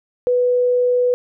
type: tone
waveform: sine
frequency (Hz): 493.9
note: B4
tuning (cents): 0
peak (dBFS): -13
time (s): 0.27-1.14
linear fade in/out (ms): 0
effects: none